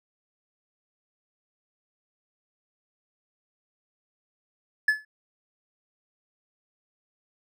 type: tone with exponential decay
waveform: triangle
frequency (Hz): 1721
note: A6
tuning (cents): -39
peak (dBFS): -13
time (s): 4.88-5.05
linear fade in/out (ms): 5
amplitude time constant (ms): 35
effects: none